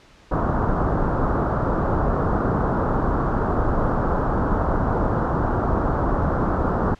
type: low-pass noise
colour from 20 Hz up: pink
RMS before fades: -21 dBFS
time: 0.31-6.95 s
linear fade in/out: 10 ms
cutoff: 1400 Hz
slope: 48 dB/octave
effects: pink hiss -51 dBFS RMS until 6.99 s + low-pass 5000 Hz 12 dB/octave

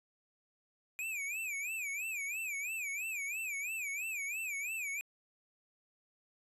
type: tone with vibrato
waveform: square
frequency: 2432 Hz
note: D#7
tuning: 40 cents flat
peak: -37 dBFS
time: 0.99-5.01 s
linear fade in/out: 0 ms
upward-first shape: sine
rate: 3 Hz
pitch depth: 170 cents each way
effects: resampled to 32000 Hz

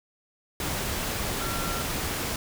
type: tone in noise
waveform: sine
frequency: 1363 Hz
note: F6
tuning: 43 cents flat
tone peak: -35 dBFS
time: 1.41-1.82 s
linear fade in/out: 2 ms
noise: pink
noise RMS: -30 dBFS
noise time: 0.6-2.36 s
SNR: -8 dB
effects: none

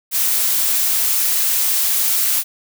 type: noise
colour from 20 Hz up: blue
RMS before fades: -17 dBFS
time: 0.11-2.44 s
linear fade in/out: 50 ms
effects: none

